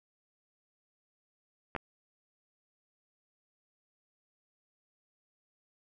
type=clicks; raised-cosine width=0.5 ms; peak=-20 dBFS; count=2; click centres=1.751 / 1.763 s; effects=none